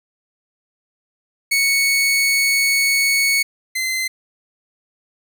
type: tone pair in turn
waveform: sawtooth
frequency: 2217 / 2063 Hz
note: C#7 / C7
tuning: 0 / -25 cents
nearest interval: minor second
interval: 125 cents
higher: first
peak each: -11 / -16 dBFS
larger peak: first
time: 1.51-3.43 / 3.75-4.08 s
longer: first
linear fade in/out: 10 ms
effects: none